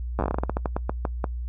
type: slowing click train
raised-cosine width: 1 ms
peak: -11 dBFS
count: 18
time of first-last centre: 0.19-1.242 s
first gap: 9 ms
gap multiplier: 1.21
effects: noise-tail reverb RT60 0.1 s tail -23 dB re dry + added 60 Hz sine -28 dBFS peak until 1.48 s